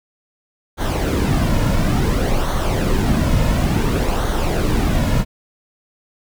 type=noise with flanger; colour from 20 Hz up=brown; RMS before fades=-17 dBFS; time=0.77-5.25 s; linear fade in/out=50 ms; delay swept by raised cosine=0.39 to 2.59 ms; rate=0.57 Hz; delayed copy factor=-0.55; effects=none